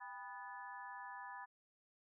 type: harmonic tone with a mistuned harmonic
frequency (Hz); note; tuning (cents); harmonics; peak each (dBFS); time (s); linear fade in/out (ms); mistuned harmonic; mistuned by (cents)
246.9; B3; 0; 3 / 4 / 5 / 6 / 7; -54 / -50 / -59 / -61 / -53; 0-1.46; 20; 3; +120
effects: none